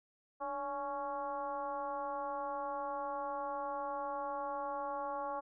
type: tone with frequency modulation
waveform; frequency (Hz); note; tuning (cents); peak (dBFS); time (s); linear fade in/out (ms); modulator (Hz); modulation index
sine; 840; G#5; +19; -36; 0.4-5.41; 20; 272; 1.3
effects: none